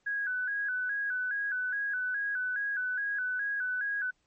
sine tone with vibrato, 1572 Hz, G6, 4 cents sharp, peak -29 dBFS, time 0.06-4.11 s, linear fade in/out 10 ms, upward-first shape square, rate 2.4 Hz, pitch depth 83 cents each way, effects pink hiss -74 dBFS RMS until 4.26 s + MP3 32 kbps

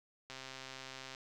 click train, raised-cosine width 0.2 ms, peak -29 dBFS, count 113, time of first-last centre 0.3-1.148 s, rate 132 Hz, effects none

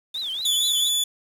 sine tone with vibrato, 3520 Hz, A7, in tune, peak -26 dBFS, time 0.14-0.89 s, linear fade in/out 10 ms, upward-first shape triangle, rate 4.3 Hz, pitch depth 260 cents each way
sawtooth tone, 3459 Hz, A7, 30 cents flat, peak -17 dBFS, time 0.45-1.04 s, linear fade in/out 5 ms
effects resampled to 32000 Hz + 7-bit

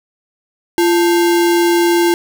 sine tone with sample-and-hold, 343.6 Hz, F4, 28 cents flat, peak -9 dBFS, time 0.78-2.14 s, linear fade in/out 0 ms, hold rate 1225 Hz, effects none

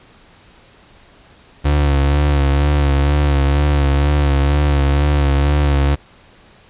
35% pulse tone with vibrato, 71.6 Hz, D2, 43 cents flat, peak -10 dBFS, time 1.64-5.96 s, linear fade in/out 20 ms, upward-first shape sine, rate 2.1 Hz, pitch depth 45 cents each way, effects pink hiss -47 dBFS RMS until 6.69 s + resampled to 8000 Hz

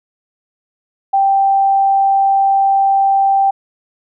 sine tone, 784 Hz, G5, in tune, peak -9 dBFS, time 1.13-3.51 s, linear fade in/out 10 ms, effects none

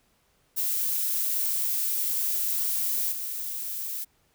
violet noise with level steps, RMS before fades -27 / -33 dBFS, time 0.56-4.05 s, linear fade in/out 20 ms, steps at 3.11 s, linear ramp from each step 20 ms, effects pink hiss -67 dBFS RMS until 4.34 s

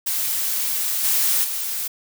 blue noise with level steps, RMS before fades -23 / -19 / -26 dBFS, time 0.06-1.88 s, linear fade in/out 10 ms, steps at 1.03 / 1.43 s, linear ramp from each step 20 ms, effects none

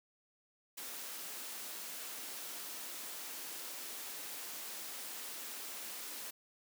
white high-pass noise, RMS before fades -45 dBFS, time 0.77-6.31 s, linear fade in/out 10 ms, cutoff 210 Hz, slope 24 dB/octave, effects none

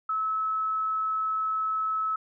sine tone, 1297 Hz, E6, 28 cents flat, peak -25 dBFS, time 0.09-2.16 s, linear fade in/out 5 ms, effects none

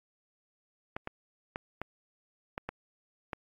clicks, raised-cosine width 0.5 ms, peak -20 dBFS, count 7, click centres 0.965 / 1.074 / 1.559 / 1.816 / 2.579 / 2.69 / 3.332 s, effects AAC 32 kbps

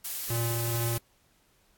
blue noise, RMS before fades -34 dBFS, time 0.04-0.98 s, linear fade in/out 10 ms
square tone with tremolo, 116.54 Hz, A#2, in tune, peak -28 dBFS, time 0.3-0.98 s, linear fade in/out 5 ms, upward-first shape triangle, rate 2.3 Hz, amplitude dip 25%
effects pink hiss -66 dBFS RMS until 1.77 s + AAC 64 kbps

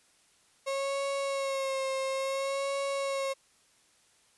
35% pulse tone with vibrato, 543 Hz, C#5, 36 cents flat, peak -28 dBFS, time 0.66-3.34 s, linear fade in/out 20 ms, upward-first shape sine, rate 0.58 Hz, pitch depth 33 cents each way, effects white hiss -65 dBFS RMS until 4.37 s + resampled to 24000 Hz

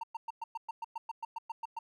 triangle tone bursts, 914 Hz, A#5, 34 cents flat, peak -33 dBFS, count 14, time 0.01-1.79 s, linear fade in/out 5 ms, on 25 ms, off 110 ms, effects none

